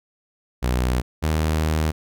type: tone pair in turn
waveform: sawtooth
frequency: 62.1 / 78.24 Hz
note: B1 / D#2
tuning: +10 / +10 cents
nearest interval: major third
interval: 400 cents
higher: second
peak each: -15 dBFS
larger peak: neither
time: 0.62-1.02 / 1.22-1.92 s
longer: second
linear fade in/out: 20 ms
effects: none